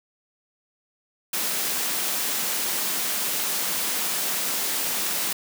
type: high-pass noise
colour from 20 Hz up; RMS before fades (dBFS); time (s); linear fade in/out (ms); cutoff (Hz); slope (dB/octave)
white; -26; 1.33-5.33; 5; 150; 96
effects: none